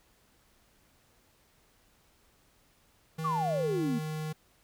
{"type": "tone with pitch glide", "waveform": "square", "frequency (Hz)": [159.5, 155.32], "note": ["D#3", "D#3"], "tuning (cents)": [43, -3], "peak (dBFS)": -34, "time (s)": [3.18, 4.33], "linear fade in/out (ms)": 10, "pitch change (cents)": -46, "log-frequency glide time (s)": [3.35, 3.82]}
{"type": "exponential sweep", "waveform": "sine", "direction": "down", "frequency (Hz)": [1191, 219.4], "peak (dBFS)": -28, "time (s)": [3.24, 3.99], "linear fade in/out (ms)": 10}
{"effects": ["pink hiss -66 dBFS RMS until 4.63 s"]}